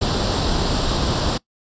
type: noise with comb filter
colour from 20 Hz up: pink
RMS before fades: -20 dBFS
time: 0.01-1.38 s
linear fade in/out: 10 ms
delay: 0.23 ms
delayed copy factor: +0.65
effects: noise-tail reverb RT60 0.1 s tail -21 dB re dry + resampled to 16000 Hz